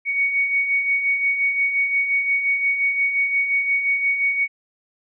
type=beating tone pair; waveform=sine; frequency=2230 / 2235.7 Hz; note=C#7 / C#7; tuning=+10 / +14 cents; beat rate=5.7 Hz; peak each=-27 / -18 dBFS; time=0.05-4.48 s; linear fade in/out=50 ms; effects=none